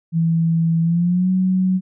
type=tone with pitch glide; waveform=sine; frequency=164.81 to 186.06 Hz; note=E3 to F#3; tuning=0 to +10 cents; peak=-14 dBFS; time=0.12-1.81 s; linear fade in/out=50 ms; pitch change=+210 cents; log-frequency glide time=0.82-1.3 s; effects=none